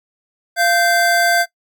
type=tone pair together; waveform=square; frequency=693 / 1558.8 Hz; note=F5 / G6; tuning=-14 / -10 cents; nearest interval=octave + major second; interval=1404 cents; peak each=-16 dBFS; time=0.56-1.46 s; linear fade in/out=50 ms; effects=noise-tail reverb RT60 0.1 s tail -19 dB re dry